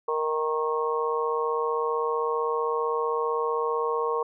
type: harmonic tone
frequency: 155.56 Hz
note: D#3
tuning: in tune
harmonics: 3 / 4 / 5 / 6 / 7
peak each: -26 / -38 / -39 / -32 / -29 dBFS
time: 0.08-4.23 s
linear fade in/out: 5 ms
effects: none